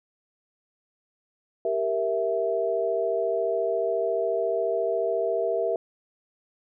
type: chord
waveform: sine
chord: E diminished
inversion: first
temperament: equal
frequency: 392 / 466.2 / 659.3 Hz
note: G4 / Bb4 / E5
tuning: 0 / 0 / 0 cents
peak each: -29 / -27 / -26 dBFS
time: 1.65-5.76 s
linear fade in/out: 2 ms
effects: none